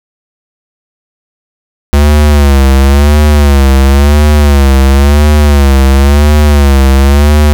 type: tone with vibrato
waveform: square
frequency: 70.9 Hz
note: C#2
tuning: 40 cents sharp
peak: -3 dBFS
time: 1.93-7.53 s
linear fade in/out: 0 ms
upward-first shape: sine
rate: 0.96 Hz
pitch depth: 97 cents each way
effects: 7-bit